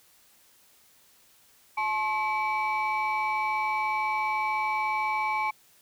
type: tone cluster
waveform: sine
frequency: 863 / 1073 / 2297 Hz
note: A5 / C6 / D7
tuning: -34 / +43 / -39 cents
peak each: -27 / -29 / -29 dBFS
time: 1.77-5.51 s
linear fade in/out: 10 ms
effects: tanh soft clip ceiling -20 dBFS + white hiss -60 dBFS RMS until 5.81 s